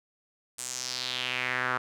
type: tone with band-pass filter sweep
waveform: sawtooth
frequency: 126.3 Hz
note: B2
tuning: 39 cents sharp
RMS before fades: -32 dBFS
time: 0.58-1.78 s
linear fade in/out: 10 ms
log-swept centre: 8500 to 1300 Hz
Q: 3.1
effects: none